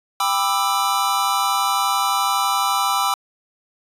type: chord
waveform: square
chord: E minor seventh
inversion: first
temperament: just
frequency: 791.1 / 988.9 / 1186.7 / 1318.5 Hz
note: G5 / B5 / D6 / E6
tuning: +16 / +2 / +18 / 0 cents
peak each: -24 dBFS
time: 0.2-3.14 s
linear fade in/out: 2 ms
effects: resampled to 32000 Hz